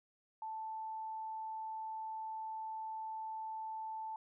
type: tone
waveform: sine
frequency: 880 Hz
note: A5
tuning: in tune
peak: -40 dBFS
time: 0.42-4.16 s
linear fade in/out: 2 ms
effects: none